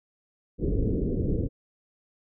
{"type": "low-pass noise", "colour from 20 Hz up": "pink", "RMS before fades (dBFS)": -26, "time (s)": [0.58, 1.49], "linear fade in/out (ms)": 50, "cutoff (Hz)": 470, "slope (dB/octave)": 48, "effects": []}